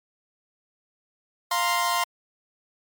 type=chord; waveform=sawtooth; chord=F suspended fourth; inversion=none; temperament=equal; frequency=698.5 / 932.3 / 1046.5 Hz; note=F5 / Bb5 / C6; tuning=0 / 0 / 0 cents; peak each=-24 / -25 / -20 dBFS; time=1.51-2.04 s; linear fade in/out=5 ms; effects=MP3 96 kbps